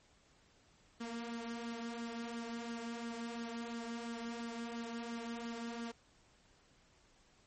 sawtooth tone with flanger, 233.1 Hz, A#3, in tune, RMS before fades -43 dBFS, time 1-5.92 s, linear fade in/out 10 ms, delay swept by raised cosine 0.6 to 3.7 ms, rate 2.9 Hz, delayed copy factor +0.5, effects pink hiss -68 dBFS RMS until 7.46 s + MP3 32 kbps

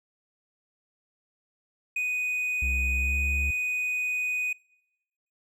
triangle tone, 2489 Hz, D#7, in tune, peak -24 dBFS, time 1.96-4.53 s, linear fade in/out 5 ms
triangle tone with pitch glide, 65.41 to 70.1 Hz, C2 to C#2, 0 to +20 cents, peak -25 dBFS, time 2.62-3.51 s, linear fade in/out 5 ms, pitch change +120 cents, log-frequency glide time 2.97-3.18 s
effects noise-tail reverb RT60 0.9 s tail -24 dB re dry

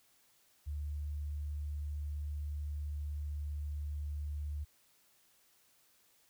sine tone, 73.7 Hz, D2, 7 cents sharp, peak -36 dBFS, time 0.66-4.65 s, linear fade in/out 20 ms, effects white hiss -69 dBFS RMS until 6.29 s

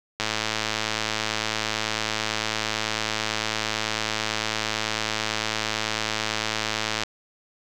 click train, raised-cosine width 0.2 ms, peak -7 dBFS, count 746, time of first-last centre 0.2-7.035 s, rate 109 Hz, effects none

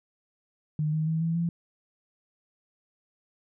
sine tone with pitch steps, 152.5 / 156.52 / 160.64 / 164.87 / 169.21 Hz, D#3 / D#3 / E3 / E3 / E3, -34 / +11 / -44 / +1 / +46 cents, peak -24 dBFS, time 0.79-1.49 s, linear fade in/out 2 ms, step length 140 ms, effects none

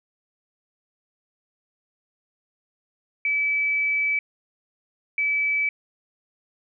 sine tone bursts at uneven times, 2300 Hz, D7, 37 cents flat, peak -20 dBFS, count 2, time 3.25-4.19 / 5.18-5.69 s, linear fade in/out 2 ms, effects none

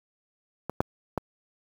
clicks, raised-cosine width 1 ms, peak -17 / -7 / -12 dBFS, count 3, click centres 0.696 / 0.805 / 1.177 s, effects high-pass 60 Hz 12 dB/octave + 7-bit

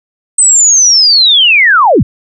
sine linear sweep, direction down, 8260 to 65.41 Hz, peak -3 dBFS, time 0.38-2.03 s, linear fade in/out 5 ms, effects none

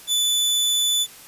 sawtooth tone, 3486 Hz, A7, 17 cents flat, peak -15 dBFS, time 0.07-1.07 s, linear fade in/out 50 ms, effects white hiss -44 dBFS RMS until 1.27 s + resampled to 32000 Hz

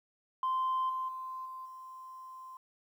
sine tone with level steps, 1039 Hz, C6, 12 cents flat, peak -27 / -32 / -38 / -41 / -45 dBFS, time 0.43-2.57 s, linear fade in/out 2 ms, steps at 0.89 / 1.08 / 1.45 / 1.65 s, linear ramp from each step 10 ms, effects tanh soft clip ceiling -26 dBFS + 11-bit

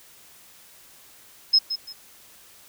sine tone with echo, 5150 Hz, E8, 41 cents flat, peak -13 dBFS, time 1.53-1.59 s, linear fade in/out 10 ms, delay 170 ms, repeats 2, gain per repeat -11 dB, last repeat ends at 1.93 s, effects white hiss -51 dBFS RMS until 2.68 s

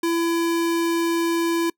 square tone, 335.7 Hz, E4, 32 cents sharp, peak -20 dBFS, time 0.03-1.7 s, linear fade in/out 5 ms, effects noise-tail reverb RT60 0.1 s tail -25 dB re dry

